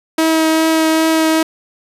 sawtooth tone with vibrato, 320 Hz, D#4, 49 cents sharp, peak -7 dBFS, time 0.18-1.43 s, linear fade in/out 5 ms, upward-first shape triangle, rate 2.5 Hz, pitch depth 12 cents each way, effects resampled to 32000 Hz

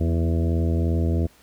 harmonic tone with a mistuned harmonic, 82.9 Hz, E2, 10 cents sharp, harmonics 1 / 2 / 3 / 4 / 5 / 6 / 7 / 8, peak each -20 / -28 / -29 / -30 / -35 / -36 / -40 / -38 dBFS, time 0-1.27 s, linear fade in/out 10 ms, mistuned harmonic 3, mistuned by -40 cents, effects pink hiss -55 dBFS RMS until 1.42 s

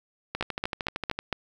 two click trains, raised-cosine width 0.3 ms, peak -14 / -11 dBFS, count 12 / 5, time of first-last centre 0.35-1.19 / 0.41-1.327 s, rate 13.1 / 4.36 Hz, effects 8-bit

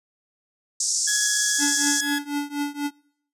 pink band-pass noise, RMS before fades -24 dBFS, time 0.8-2.01 s, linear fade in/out 5 ms, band 5300 to 8300 Hz, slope 48 dB/octave
sawtooth tone, 1679 Hz, G#6, 18 cents sharp, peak -21 dBFS, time 1.07-2.19 s, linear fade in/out 10 ms
square tone with tremolo, 288.9 Hz, D4, 28 cents flat, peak -22 dBFS, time 1.58-2.91 s, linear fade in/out 50 ms, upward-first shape triangle, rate 4.1 Hz, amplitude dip 95%
effects noise-tail reverb RT60 0.7 s tail -25 dB re dry + resampled to 32000 Hz

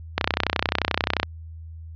click train, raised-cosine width 0.3 ms, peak -3 dBFS, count 34, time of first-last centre 0.18-1.231 s, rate 31.4 Hz, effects added 81 Hz sine -36 dBFS peak until 1.95 s + resampled to 11025 Hz

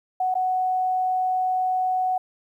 sine tone with dropouts, 742 Hz, F#5, 5 cents sharp, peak -20 dBFS, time 0.2-2.18 s, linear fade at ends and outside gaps 5 ms, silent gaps 0.342-0.352 s, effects 10-bit

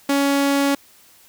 sawtooth tone, 279.8 Hz, C#4, 16 cents sharp, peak -12 dBFS, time 0.09-0.75 s, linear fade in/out 5 ms, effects white hiss -51 dBFS RMS until 1.28 s

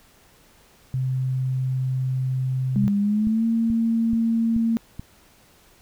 sine tone, 130 Hz, C3, 11 cents flat, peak -21 dBFS, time 0.94-2.88 s, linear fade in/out 0 ms
sine tone with pitch glide, 202 to 228.1 Hz, G#3 to A#3, -48 to -37 cents, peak -18 dBFS, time 2.76-4.77 s, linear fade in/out 0 ms, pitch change +211 cents, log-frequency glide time 3-3.45 s
click train, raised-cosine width 5 ms, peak -20 dBFS, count 6, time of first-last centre 2.84-4.995 s, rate 2.32 Hz
effects pink hiss -55 dBFS RMS until 5.81 s

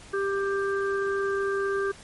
harmonic tone, 394.6 Hz, G4, 11 cents sharp, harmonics 1 / 3 / 4, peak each -25 / -33 / -32 dBFS, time 0.13-1.92 s, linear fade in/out 10 ms, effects pink hiss -48 dBFS RMS until 2.03 s + MP3 48 kbps

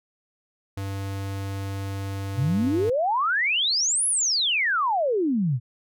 square tone, 98 Hz, G2, in tune, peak -29 dBFS, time 0.77-2.9 s, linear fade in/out 5 ms
sine exponential two-way sweep, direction up then down, 112.2 to 11000 to 112.2 Hz, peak -20 dBFS, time 2.35-5.6 s, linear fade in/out 50 ms, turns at 4.07 s
effects none

